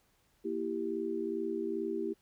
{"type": "chord", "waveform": "sine", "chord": "E diminished", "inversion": "second", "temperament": "equal", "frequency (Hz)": [233.1, 329.6, 392], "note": ["Bb3", "E4", "G4"], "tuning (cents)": [0, 0, 0], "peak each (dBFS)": [-40, -36, -35], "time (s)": [0.44, 2.14], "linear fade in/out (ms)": 20, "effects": ["pink hiss -71 dBFS RMS until 2.21 s"]}